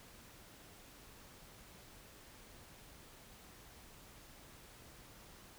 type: silence
effects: pink hiss -58 dBFS RMS until 5.58 s